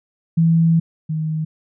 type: tone pair in turn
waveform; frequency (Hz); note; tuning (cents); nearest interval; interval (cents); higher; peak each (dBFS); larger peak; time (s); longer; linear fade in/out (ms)
sine; 164.81 / 156.97; E3 / D#3; 0 / +16; minor second; 84; first; -11 / -19; first; 0.37-0.8 / 1.09-1.45; first; 10
effects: none